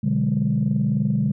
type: chord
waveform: sine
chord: G# half-diminished seventh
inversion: first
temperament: equal with one note detuned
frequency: 123.47 / 146.83 / 185 / 205.4 Hz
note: B2 / D3 / F#3 / G#3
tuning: 0 / 0 / 0 / -19 cents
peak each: -24 / -22 / -27 / -21 dBFS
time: 0.03-1.32 s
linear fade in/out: 10 ms
effects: tanh soft clip ceiling -11 dBFS